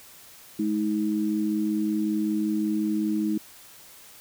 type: tone pair together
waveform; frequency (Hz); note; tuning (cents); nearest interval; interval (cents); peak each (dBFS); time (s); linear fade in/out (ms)
sine; 211.4 / 316.7; G#3 / D#4; +31 / +31; perfect fifth; 700; -26 / -25; 0.59-3.38; 5
effects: white hiss -49 dBFS RMS until 4.2 s